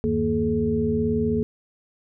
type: tone cluster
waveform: sine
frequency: 79.7 / 98.3 / 156.3 / 232.2 / 426.1 Hz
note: D#2 / G2 / D#3 / A#3 / G#4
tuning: +42 / +5 / +8 / -7 / +44 cents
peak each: -31 / -32 / -30 / -23 / -24 dBFS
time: 0.04-1.43 s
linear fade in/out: 0 ms
effects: none